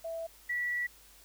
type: tone pair in turn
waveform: sine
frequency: 659.3 / 1947.3 Hz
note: E5 / B6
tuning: 0 / -25 cents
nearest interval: octave + perfect fifth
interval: 1875 cents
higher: second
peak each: -35 / -30 dBFS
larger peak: second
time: 0.04-0.27 / 0.49-0.87 s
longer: second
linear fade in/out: 10 ms
effects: added 50 Hz sine -63 dBFS peak until 1.24 s + white hiss -58 dBFS RMS until 1.24 s